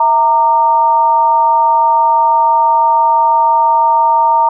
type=tone with amplitude modulation; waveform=sine; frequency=923 Hz; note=A#5; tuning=17 cents flat; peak=-4 dBFS; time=0-4.49 s; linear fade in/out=5 ms; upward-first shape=sine; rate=268 Hz; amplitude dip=65%; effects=none